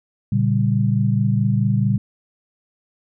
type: chord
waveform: sine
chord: G diminished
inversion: first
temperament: equal with one note detuned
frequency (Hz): 116.54 / 141.1 / 196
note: Bb2 / Db3 / G3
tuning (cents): 0 / +31 / 0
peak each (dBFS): -18 / -21 / -20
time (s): 0.32-1.98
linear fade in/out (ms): 5
effects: none